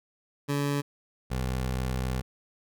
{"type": "tone pair in turn", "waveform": "20% pulse", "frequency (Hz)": [142.8, 63.83], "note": ["D3", "C2"], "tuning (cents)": [-48, -42], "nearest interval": "octave + major second", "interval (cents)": 1394, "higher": "first", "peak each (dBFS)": [-21, -23], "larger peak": "first", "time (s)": [[0.48, 0.82], [1.3, 2.22]], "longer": "second", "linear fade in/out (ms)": 20, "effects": []}